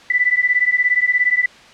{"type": "beating tone pair", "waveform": "sine", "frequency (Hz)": [1975.5, 1992.5], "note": ["B6", "B6"], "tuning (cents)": [0, 15], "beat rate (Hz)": 17, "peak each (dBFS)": -16, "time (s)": [0.1, 1.46], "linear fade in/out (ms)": 5, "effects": ["white hiss -43 dBFS RMS until 1.73 s", "low-pass 4000 Hz 12 dB/octave"]}